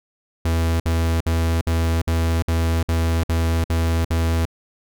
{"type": "tone bursts", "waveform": "45% pulse", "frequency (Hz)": 82.41, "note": "E2", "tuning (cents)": 0, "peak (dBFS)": -17, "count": 10, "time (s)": [0.45, 4.454], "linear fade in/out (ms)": 5, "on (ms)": 350, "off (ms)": 56, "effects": []}